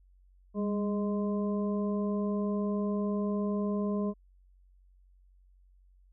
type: harmonic tone with a mistuned harmonic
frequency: 207.7 Hz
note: G#3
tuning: in tune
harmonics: 1 / 2 / 3 / 5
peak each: -29 / -35 / -39 / -43 dBFS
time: 0.54-4.14 s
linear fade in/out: 50 ms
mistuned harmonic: 1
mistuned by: -49 cents
effects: added 46 Hz sine -58 dBFS peak until 6.12 s